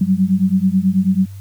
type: beating tone pair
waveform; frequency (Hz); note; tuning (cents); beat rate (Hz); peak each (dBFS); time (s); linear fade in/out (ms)
sine; 185 / 194.2; F#3 / G3; 0 / -16; 9.2; -15; 0.01-1.26; 5
effects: added 98 Hz sine -30 dBFS peak until 1.4 s + white hiss -50 dBFS RMS until 1.4 s